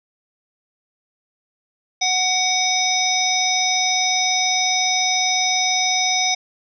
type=harmonic tone with a mistuned harmonic; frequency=740 Hz; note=F#5; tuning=in tune; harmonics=1 / 3 / 5 / 7 / 8; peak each=-23 / -23 / -23 / -23 / -23 dBFS; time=2.01-6.35 s; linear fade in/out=10 ms; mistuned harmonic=3; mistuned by=+26 cents; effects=none